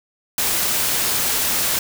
white noise, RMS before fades -20 dBFS, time 0.38-1.79 s, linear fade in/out 2 ms, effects none

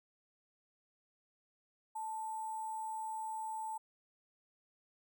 sine tone with sample-and-hold, 880 Hz, A5, in tune, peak -38 dBFS, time 1.95-3.78 s, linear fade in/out 10 ms, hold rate 8820 Hz, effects none

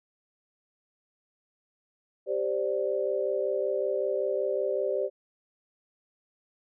sine chord, G suspended fourth, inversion none, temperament just, 392 / 522.7 / 588 Hz, G4 / C5 / D5, 0 / -2 / +2 cents, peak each -30 dBFS, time 2.26-5.1 s, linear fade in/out 50 ms, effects none

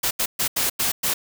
white noise bursts at uneven times, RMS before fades -22 dBFS, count 6, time 0.03-0.11 / 0.19-0.26 / 0.39-0.48 / 0.56-0.7 / 0.79-0.92 / 1.03-1.14 s, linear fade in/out 10 ms, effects none

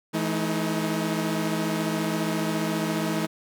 sawtooth tone cluster, 164.8 / 213.9 / 315 Hz, E3 / A3 / D#4, 0 / -49 / +21 cents, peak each -25 dBFS, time 0.13-3.27 s, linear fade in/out 20 ms, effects none

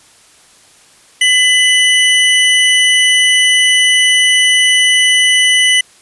square tone pair together, 2010 / 2967 Hz, B6 / F#7, +30 / +4 cents, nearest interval perfect fifth, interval 674 cents, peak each -11 dBFS, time 1.21-5.81 s, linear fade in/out 5 ms, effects white hiss -45 dBFS RMS until 6.01 s + resampled to 24000 Hz

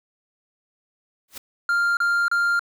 white noise with exponential growth, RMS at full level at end -30 dBFS, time 1.28-1.38 s, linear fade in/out 5 ms, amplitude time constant 20 ms
triangle tone bursts, 1396.9 Hz, F6, in tune, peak -16 dBFS, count 3, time 1.69-2.594 s, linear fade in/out 2 ms, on 280 ms, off 32 ms
effects none

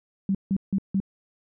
sine tone bursts, 194.3 Hz, G3, 15 cents flat, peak -20 dBFS, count 4, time 0.29-1.002 s, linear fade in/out 2 ms, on 58 ms, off 160 ms, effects none

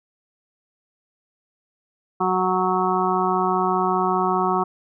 harmonic tone, 185 Hz, F#3, in tune, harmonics 1 / 2 / 4 / 5 / 6 / 7, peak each -27 / -24 / -24 / -26 / -24 / -27 dBFS, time 2.2-4.64 s, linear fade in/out 10 ms, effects none

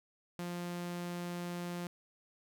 sawtooth tone, 175 Hz, F3, 4 cents sharp, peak -34 dBFS, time 0.39-1.87 s, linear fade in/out 0 ms, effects none

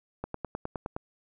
click train, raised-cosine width 1 ms, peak -19 dBFS, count 8, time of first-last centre 0.24-0.965 s, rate 9.66 Hz, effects none

